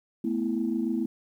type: chord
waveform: sine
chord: A suspended second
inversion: none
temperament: equal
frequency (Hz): 220 / 246.9 / 329.6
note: A3 / B3 / E4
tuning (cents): 0 / 0 / 0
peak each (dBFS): -29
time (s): 0.24-1.06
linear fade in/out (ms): 5
effects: tanh soft clip ceiling -16 dBFS + 10-bit